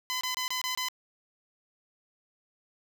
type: tone bursts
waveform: 10% pulse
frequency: 1014 Hz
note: B5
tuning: 45 cents sharp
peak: -21 dBFS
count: 6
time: 0.1-0.885 s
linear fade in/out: 0 ms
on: 110 ms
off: 25 ms
effects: none